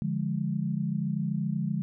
sine chord, D diminished, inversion none, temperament equal, 146.83 / 174.61 / 207.7 Hz, D3 / F3 / Ab3, 0 / 0 / 0 cents, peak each -31 dBFS, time 0.02-1.82 s, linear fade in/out 0 ms, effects none

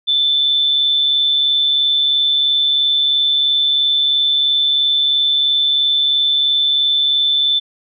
sine tone with amplitude modulation, 3520 Hz, A7, in tune, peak -10 dBFS, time 0.07-7.6 s, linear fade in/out 20 ms, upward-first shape sine, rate 143 Hz, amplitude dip 40%, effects none

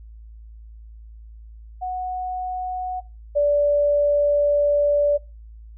sine tone pair in turn, 736 / 581 Hz, F#5 / D5, -9 / -19 cents, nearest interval major third, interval 410 cents, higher first, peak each -24 / -15 dBFS, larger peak second, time 1.81-3.01 / 3.35-5.18 s, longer second, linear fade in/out 20 ms, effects noise-tail reverb RT60 0.3 s tail -22 dB re dry + added 55 Hz sine -39 dBFS peak until 5.77 s

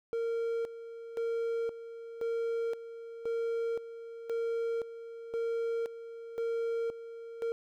triangle tone with tremolo, 461.1 Hz, A#4, 19 cents flat, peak -28 dBFS, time 0.13-7.52 s, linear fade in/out 0 ms, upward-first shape square, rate 0.96 Hz, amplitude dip 75%, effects none

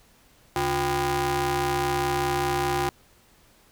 sawtooth ring-modulated tone, 216.2 Hz, A3, 30 cents flat, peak -16 dBFS, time 0.56-2.89 s, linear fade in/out 0 ms, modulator 573 Hz, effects pink hiss -58 dBFS RMS until 3.71 s

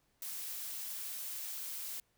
blue noise, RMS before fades -42 dBFS, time 0.22-2 s, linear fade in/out 2 ms, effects pink hiss -75 dBFS RMS until 2.17 s

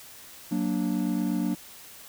triangle chord, Gb augmented, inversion none, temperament equal, 185 / 233.1 / 293.7 Hz, Gb3 / Bb3 / D4, 0 / 0 / 0 cents, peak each -27 dBFS, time 0.51-1.55 s, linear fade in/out 10 ms, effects white hiss -47 dBFS RMS until 2.08 s

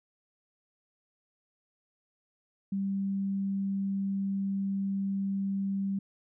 sine tone, 196 Hz, G3, in tune, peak -28 dBFS, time 2.72-5.99 s, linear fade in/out 5 ms, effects none

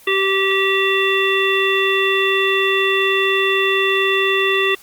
harmonic tone, 387.9 Hz, G4, 18 cents flat, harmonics 1 / 3 / 5 / 7 / 9, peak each -18 / -23 / -20 / -20 / -23 dBFS, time 0.07-4.75 s, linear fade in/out 5 ms, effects white hiss -45 dBFS RMS until 4.82 s + Opus 24 kbps

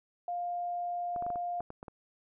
sine tone, 703 Hz, F5, 11 cents sharp, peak -32 dBFS, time 0.28-1.61 s, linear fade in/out 2 ms
clicks, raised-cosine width 1 ms, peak -29 dBFS, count 9, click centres 1.162 / 1.224 / 1.265 / 1.303 / 1.358 / 1.605 / 1.704 / 1.829 / 1.882 s
effects none

